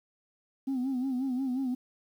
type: tone with vibrato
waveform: sine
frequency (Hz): 259.3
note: C4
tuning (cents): -15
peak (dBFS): -26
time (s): 0.67-1.75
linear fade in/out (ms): 10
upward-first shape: sine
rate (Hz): 5.6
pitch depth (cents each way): 88
effects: tanh soft clip ceiling -26 dBFS + 10-bit